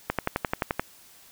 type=click train; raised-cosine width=0.5 ms; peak=-9 dBFS; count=9; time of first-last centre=0.1-0.796 s; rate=11.5 Hz; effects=white hiss -53 dBFS RMS until 1.31 s